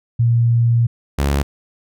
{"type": "tone pair in turn", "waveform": ["sine", "sawtooth"], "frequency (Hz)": [117.5, 70.31], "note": ["A#2", "C#2"], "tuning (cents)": [14, 25], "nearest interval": "major sixth", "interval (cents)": 889, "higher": "first", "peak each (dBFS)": -11, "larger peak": "neither", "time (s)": [[0.19, 0.87], [1.18, 1.43]], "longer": "first", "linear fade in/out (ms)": 10, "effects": []}